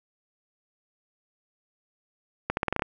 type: accelerating click train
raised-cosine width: 0.5 ms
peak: -10 dBFS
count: 8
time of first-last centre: 2.5-2.822 s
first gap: 71 ms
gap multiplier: 0.85
effects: none